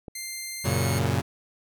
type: click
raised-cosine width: 2 ms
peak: -25 dBFS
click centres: 0.082 s
type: tone with pitch glide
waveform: 10% pulse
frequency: 2093 to 2178 Hz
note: C7 to C#7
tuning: 0 to -31 cents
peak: -24 dBFS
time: 0.15-0.99 s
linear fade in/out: 5 ms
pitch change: +69 cents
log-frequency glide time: 0.63-0.72 s
type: chord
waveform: sawtooth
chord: F# major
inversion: none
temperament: equal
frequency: 92.5 / 116.54 / 138.59 Hz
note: F#2 / A#2 / C#3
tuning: 0 / 0 / 0 cents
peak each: -23 dBFS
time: 0.64-1.22 s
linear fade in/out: 20 ms
effects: none